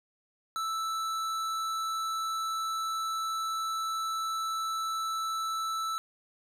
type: tone with hard clipping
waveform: sine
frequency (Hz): 1318.5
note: E6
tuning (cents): 0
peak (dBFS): -32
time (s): 0.56-5.98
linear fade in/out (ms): 0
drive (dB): 14
effects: none